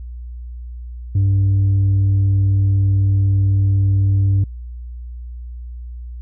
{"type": "tone", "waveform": "sine", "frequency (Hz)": 98, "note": "G2", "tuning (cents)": 0, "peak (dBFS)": -9, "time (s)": [1.15, 4.44], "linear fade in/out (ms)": 5, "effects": ["tanh soft clip ceiling -11 dBFS", "added 60 Hz sine -28 dBFS peak until 6.21 s"]}